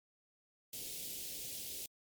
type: band-stop noise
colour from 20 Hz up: white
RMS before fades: -44 dBFS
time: 0.73-1.86 s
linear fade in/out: 2 ms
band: 550 to 2700 Hz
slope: 24 dB/octave
effects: MP3 96 kbps